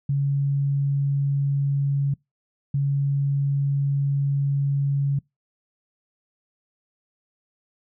sine tone pair in turn, 140 / 140 Hz, C#3 / C#3, +18 / +18 cents, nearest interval unison, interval 0 cents, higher neither, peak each -19 dBFS, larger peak neither, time 0.09-2.14 / 2.74-5.19 s, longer second, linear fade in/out 5 ms, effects noise-tail reverb RT60 0.2 s tail -26 dB re dry

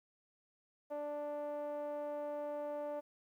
5% pulse tone with low-pass filter, 293.7 Hz, D4, in tune, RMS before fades -41 dBFS, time 0.9-3.01 s, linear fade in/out 20 ms, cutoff 670 Hz, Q 9.7, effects 12-bit

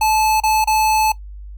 square tone with dropouts, 868 Hz, A5, 24 cents flat, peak -14 dBFS, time 0.01-1.12 s, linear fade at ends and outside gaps 5 ms, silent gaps 0.402-0.435 / 0.643-0.673 s, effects noise-tail reverb RT60 0.1 s tail -18 dB re dry + added 50 Hz sine -31 dBFS peak until 1.57 s

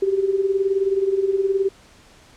sine tone with tremolo, 389.5 Hz, G4, 11 cents flat, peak -14 dBFS, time 0.02-1.69 s, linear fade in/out 5 ms, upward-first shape sine, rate 19 Hz, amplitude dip 70%, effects pink hiss -50 dBFS RMS until 2.36 s + low-pass 8000 Hz 12 dB/octave

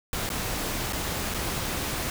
pink noise with dropouts, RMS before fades -30 dBFS, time 0.13-2.1 s, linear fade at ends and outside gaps 1 ms, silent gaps 0.291-0.301 / 0.925-0.931 / 1.34-1.344 s, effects none

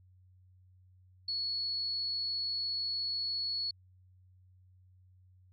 sine tone, 4383 Hz, C#8, 20 cents flat, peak -32 dBFS, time 1.28-3.71 s, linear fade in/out 5 ms, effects added 92 Hz sine -59 dBFS peak until 5.52 s

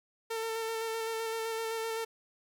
sawtooth tone with vibrato, 450 Hz, A4, 39 cents sharp, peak -29 dBFS, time 0.3-2.05 s, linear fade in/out 10 ms, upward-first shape square, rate 7.8 Hz, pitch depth 16 cents each way, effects none

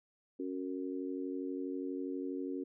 harmonic tone, 92.3 Hz, F#2, 4 cents flat, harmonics 3 / 4 / 5, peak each -38 / -41 / -45 dBFS, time 0.39-2.64 s, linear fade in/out 10 ms, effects none

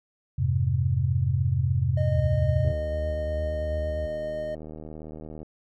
sine chord, F minor, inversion none, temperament equal, 87.31 / 103.83 / 130.81 Hz, F2 / Ab2 / C3, 0 / 0 / 0 cents, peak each -26 / -27 / -24 dBFS, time 0.38-2.72 s, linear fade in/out 10 ms
triangle tone, 614 Hz, D#5, 23 cents flat, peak -27 dBFS, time 1.97-4.55 s, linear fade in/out 5 ms
sine tone with vibrato, 74.9 Hz, D2, 35 cents sharp, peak -28 dBFS, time 2.14-4.07 s, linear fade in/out 20 ms, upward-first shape square, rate 8.8 Hz, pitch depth 69 cents each way
click train, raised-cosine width 2 ms, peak -27 dBFS, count 217, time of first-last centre 2.65-5.43 s, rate 77.7 Hz
effects none

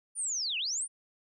sine linear two-way sweep, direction down then up, 9590 to 2486 to 9590 Hz, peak -30 dBFS, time 0.15-0.88 s, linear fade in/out 50 ms, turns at 0.58 s, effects none

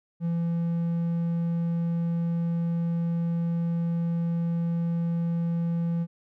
triangle tone, 168.8 Hz, E3, 41 cents sharp, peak -22 dBFS, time 0.2-6.07 s, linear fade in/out 50 ms, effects none

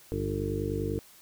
harmonic tone with a mistuned harmonic, 50.1 Hz, G1, 38 cents sharp, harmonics 1 / 2 / 3 / 4 / 6 / 7 / 8 / 9, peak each -38 / -34 / -39 / -39 / -36 / -37 / -40 / -34 dBFS, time 0.12-0.99 s, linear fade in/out 0 ms, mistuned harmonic 1, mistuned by +120 cents, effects white hiss -55 dBFS RMS until 1.21 s

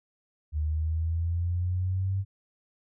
sine exponential sweep, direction up, 75.2 to 98 Hz, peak -25 dBFS, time 0.52-2.25 s, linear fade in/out 50 ms, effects none

